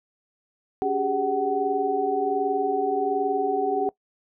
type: tone cluster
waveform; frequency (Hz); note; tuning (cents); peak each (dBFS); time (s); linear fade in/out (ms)
sine; 283.1 / 387.9 / 409.2 / 752; C#4 / G4 / G#4 / F#5; +37 / -18 / -26 / +28; -31 / -29 / -26 / -25; 0.82-3.89; 0
effects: noise-tail reverb RT60 0.1 s tail -21 dB re dry